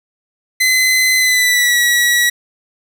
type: tone with pitch glide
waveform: sawtooth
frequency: 2037 to 1929.3 Hz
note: C7 to B6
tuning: -47 to -41 cents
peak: -7 dBFS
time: 0.6-2.3 s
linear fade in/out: 10 ms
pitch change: -94 cents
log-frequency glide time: 1.17-1.78 s
effects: none